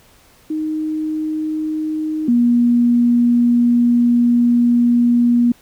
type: tone pair in turn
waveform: sine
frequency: 310.7 / 239.6 Hz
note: D#4 / A#3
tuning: -2 / +48 cents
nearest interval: major third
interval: 450 cents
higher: first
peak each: -18 / -10 dBFS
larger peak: second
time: 0.5-2.28 / 2.28-5.52 s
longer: second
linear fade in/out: 5 ms
effects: pink hiss -50 dBFS RMS until 5.61 s